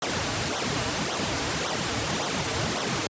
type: noise with flanger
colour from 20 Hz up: pink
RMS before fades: -27 dBFS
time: 0.02-3.07 s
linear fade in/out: 2 ms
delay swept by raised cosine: 0.41 to 5.71 ms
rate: 1.8 Hz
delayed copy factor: -0.75
effects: high-pass 100 Hz 12 dB/octave + resampled to 16000 Hz